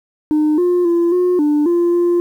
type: tone with pitch steps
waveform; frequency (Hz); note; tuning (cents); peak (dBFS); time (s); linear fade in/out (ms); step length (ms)
sine; 304.4 / 355.2 / 341.8 / 360 / 296.5 / 345.7 / 348.3; D#4 / F4 / F4 / F#4 / D4 / F4 / F4; -38 / +29 / -37 / -47 / +17 / -18 / -5; -9; 0.31-2.2; 0; 270
effects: tanh soft clip ceiling -10 dBFS + 8-bit